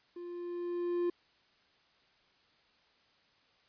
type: tone with level ramp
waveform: triangle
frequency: 349.6 Hz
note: F4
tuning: 2 cents sharp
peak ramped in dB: -40 to -26 dBFS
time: 0.16-1.1 s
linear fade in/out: 5 ms
effects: white hiss -68 dBFS RMS until 3.68 s + resampled to 11025 Hz